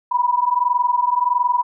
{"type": "tone pair together", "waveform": "sine", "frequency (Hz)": [969.5, 991], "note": ["B5", "B5"], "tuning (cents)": [-32, 6], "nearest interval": "unison", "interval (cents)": 38, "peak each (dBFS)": -18, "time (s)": [0.11, 1.63], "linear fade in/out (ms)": 10, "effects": []}